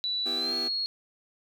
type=tone with pitch glide; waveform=sine; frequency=3951 to 4309 Hz; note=B7 to C#8; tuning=0 to -50 cents; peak=-27 dBFS; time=0.04-0.86 s; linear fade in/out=0 ms; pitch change=+150 cents; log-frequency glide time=0.36-0.56 s
type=chord; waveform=sawtooth; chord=E minor; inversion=second; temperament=just; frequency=247.2 / 329.6 / 395.6 Hz; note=B3 / E4 / G4; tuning=+2 / 0 / +16 cents; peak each=-36 dBFS; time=0.25-0.69 s; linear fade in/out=20 ms
effects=none